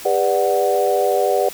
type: chord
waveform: sine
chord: G major seventh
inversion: none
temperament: equal with one note detuned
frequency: 401.2 / 493.9 / 587.3 / 740 Hz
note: G4 / B4 / D5 / F#5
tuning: +40 / 0 / 0 / 0 cents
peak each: -20 dBFS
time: 0.05-1.49 s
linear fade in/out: 5 ms
effects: white hiss -35 dBFS RMS until 1.53 s